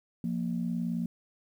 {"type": "tone pair together", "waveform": "sine", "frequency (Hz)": [174.61, 233.6], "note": ["F3", "A#3"], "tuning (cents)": [0, 4], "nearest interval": "perfect fourth", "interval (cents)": 504, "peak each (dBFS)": [-31, -31], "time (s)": [0.24, 1.06], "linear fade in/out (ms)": 2, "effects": ["tanh soft clip ceiling -21 dBFS", "10-bit"]}